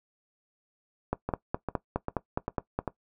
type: two click trains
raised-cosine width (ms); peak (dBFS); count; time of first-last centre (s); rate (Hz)
1; -16 / -13; 5 / 9; 1.29-2.877 / 1.13-2.79; 2.52 / 4.82
effects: noise-tail reverb RT60 0.1 s tail -18 dB re dry